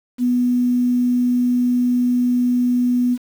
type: tone with quantisation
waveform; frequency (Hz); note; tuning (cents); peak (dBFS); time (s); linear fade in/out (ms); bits
sine; 246.3; B3; -5; -14; 0.18-3.18; 50; 7
effects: none